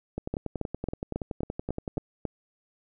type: two click trains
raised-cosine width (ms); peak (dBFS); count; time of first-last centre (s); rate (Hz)
2; -18 / -16; 20 / 8; 0.18-1.972 / 0.34-2.253; 10.6 / 3.66
effects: none